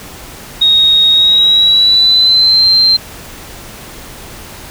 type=tone with pitch glide; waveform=sine; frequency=3752 to 4139 Hz; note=A#7 to C8; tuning=+11 to -20 cents; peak=-5 dBFS; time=0.61-2.97 s; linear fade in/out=10 ms; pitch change=+169 cents; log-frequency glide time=1.11-2.65 s; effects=pink hiss -31 dBFS RMS until 4.7 s